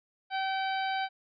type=harmonic tone with a mistuned harmonic; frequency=769 Hz; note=G5; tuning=33 cents flat; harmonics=1 / 2 / 3 / 4 / 5 / 6; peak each=-30 / -36 / -40 / -42 / -44 / -46 dBFS; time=0.3-1.09 s; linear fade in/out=50 ms; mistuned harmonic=6; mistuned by=+26 cents; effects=none